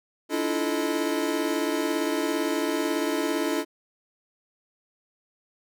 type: tone cluster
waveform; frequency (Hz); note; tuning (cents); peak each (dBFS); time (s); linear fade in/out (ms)
square; 289 / 326 / 343.9 / 436.1 / 622; D4 / E4 / F4 / A4 / D#5; -28 / -19 / -27 / -15 / -1; -30 / -31 / -32 / -32 / -34; 0.29-3.65; 50
effects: none

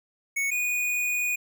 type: tone pair in turn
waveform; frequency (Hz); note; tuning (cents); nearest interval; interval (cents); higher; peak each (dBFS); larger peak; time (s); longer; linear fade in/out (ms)
square; 2217 / 2464; C#7 / D#7; 0 / -17; major second; 183; second; -25; neither; 0.36-0.51 / 0.51-1.36; second; 10
effects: none

